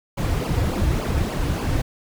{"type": "noise with flanger", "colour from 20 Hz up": "brown", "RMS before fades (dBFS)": -22, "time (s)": [0.17, 1.82], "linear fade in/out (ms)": 10, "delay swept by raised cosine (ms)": [0.51, 5.11], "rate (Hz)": 3.5, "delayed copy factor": -0.85, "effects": []}